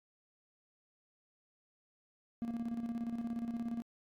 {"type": "tone with tremolo", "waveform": "triangle", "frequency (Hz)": 233.1, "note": "A#3", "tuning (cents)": 0, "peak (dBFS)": -32, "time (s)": [2.42, 3.82], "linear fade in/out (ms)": 0, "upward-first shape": "square", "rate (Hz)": 17, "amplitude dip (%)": 55, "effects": ["AAC 64 kbps"]}